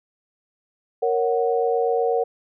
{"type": "chord", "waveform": "sine", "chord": "F# major", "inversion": "first", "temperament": "equal", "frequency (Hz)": [466.2, 554.4, 740], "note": ["A#4", "C#5", "F#5"], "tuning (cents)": [0, 0, 0], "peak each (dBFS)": [-20, -26, -24], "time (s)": [1.02, 2.24], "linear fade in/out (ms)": 10, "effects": []}